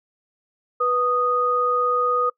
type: tone pair together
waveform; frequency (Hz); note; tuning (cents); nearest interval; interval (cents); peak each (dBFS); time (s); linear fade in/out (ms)
sine; 492.1 / 1240; B4 / D#6; -6 / -6; octave + major third; 1600; -23 / -19; 0.8-2.3; 10
effects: noise-tail reverb RT60 0.1 s tail -23 dB re dry